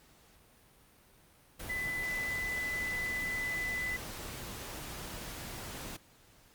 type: tone in noise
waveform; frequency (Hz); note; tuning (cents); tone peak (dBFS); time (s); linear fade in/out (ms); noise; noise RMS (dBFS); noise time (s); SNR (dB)
sine; 2001; B6; +22; -33; 1.69-3.97; 10; pink; -43; 1.59-5.97; +7
effects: pink hiss -62 dBFS RMS until 6.54 s + Opus 48 kbps